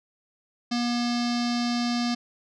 square tone with low-pass filter, 240 Hz, B3, 49 cents flat, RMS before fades -26 dBFS, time 0.71-2.15 s, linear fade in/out 10 ms, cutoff 5000 Hz, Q 4.5, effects none

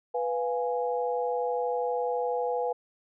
sine chord, F diminished, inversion second, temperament equal, 493.9 / 698.5 / 830.6 Hz, Cb5 / F5 / Ab5, 0 / 0 / 0 cents, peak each -28 / -34 / -32 dBFS, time 0.14-2.73 s, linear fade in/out 10 ms, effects none

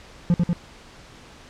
triangle tone with echo, 173.6 Hz, F3, 10 cents flat, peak -12 dBFS, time 0.3-0.34 s, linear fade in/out 0 ms, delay 95 ms, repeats 2, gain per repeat -2 dB, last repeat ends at 0.53 s, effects pink hiss -46 dBFS RMS until 1.49 s + low-pass 6000 Hz 12 dB/octave

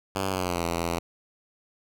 5% pulse tone with pitch glide, 96.2 to 84.72 Hz, G2 to E2, -32 to +48 cents, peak -15 dBFS, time 0.15-0.99 s, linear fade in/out 5 ms, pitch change -220 cents, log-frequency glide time 0.28-0.63 s, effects none

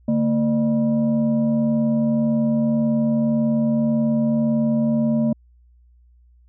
sine tone with frequency modulation, 227.4 Hz, A#3, 43 cents flat, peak -16 dBFS, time 0.08-5.33 s, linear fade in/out 5 ms, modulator 373 Hz, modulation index 0.61, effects added 60 Hz sine -50 dBFS peak until 6.48 s

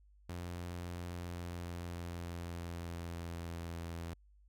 sawtooth tone with pitch glide, 87.5 to 84.18 Hz, F2 to E2, +4 to +37 cents, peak -37 dBFS, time 0.29-4.14 s, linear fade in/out 5 ms, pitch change -67 cents, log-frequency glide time 1.07-3.88 s, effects added 50 Hz sine -61 dBFS peak until 4.48 s

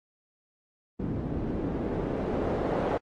white noise with low-pass filter sweep, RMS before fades -30 dBFS, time 0.99-2.98 s, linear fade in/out 10 ms, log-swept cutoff 250 to 610 Hz, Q 1.2, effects AAC 32 kbps

